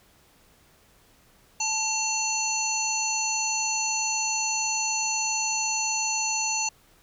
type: harmonic tone with a mistuned harmonic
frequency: 873 Hz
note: A5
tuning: 14 cents flat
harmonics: 1 / 3 / 5 / 7 / 8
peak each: -31 / -31 / -33 / -28 / -32 dBFS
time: 1.6-6.69 s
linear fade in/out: 5 ms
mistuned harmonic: 3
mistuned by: +65 cents
effects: pink hiss -59 dBFS RMS until 7.02 s